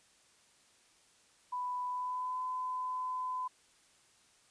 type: tone with pitch glide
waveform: sine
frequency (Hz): 993 to 1012.7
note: B5 to B5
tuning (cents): +9 to +43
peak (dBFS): -34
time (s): 1.52-3.48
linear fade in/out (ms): 10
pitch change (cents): +34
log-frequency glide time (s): 1.87-2.4
effects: white hiss -66 dBFS RMS until 4.5 s + resampled to 22050 Hz